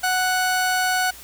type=tone pair together; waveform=45% pulse; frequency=740 / 1480 Hz; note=F#5 / F#6; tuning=0 / 0 cents; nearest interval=octave; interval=1200 cents; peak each=-22 / -22 dBFS; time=0.03-1.11 s; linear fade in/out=10 ms; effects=added 60 Hz sine -51 dBFS peak until 1.23 s + white hiss -42 dBFS RMS until 1.23 s